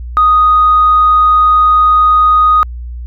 sine tone, 1244.5 Hz, D#6, in tune, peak -4 dBFS, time 0.17-2.63 s, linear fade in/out 0 ms, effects tanh soft clip ceiling 0 dBFS + added 60 Hz sine -21 dBFS peak until 3.06 s

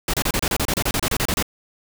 pink noise bursts, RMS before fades -21 dBFS, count 16, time 0.08-1.426 s, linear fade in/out 2 ms, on 56 ms, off 30 ms, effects none

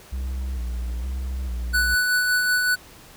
triangle tone with vibrato, 62.2 Hz, B1, 13 cents sharp, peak -23 dBFS, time 0.12-1.95 s, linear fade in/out 10 ms, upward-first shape square, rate 1.1 Hz, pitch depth 65 cents each way
square tone with tremolo, 1486 Hz, F#6, 7 cents sharp, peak -18 dBFS, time 1.73-2.76 s, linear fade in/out 20 ms, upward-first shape sine, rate 5.3 Hz, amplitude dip 30%
effects pink hiss -47 dBFS RMS until 3.16 s

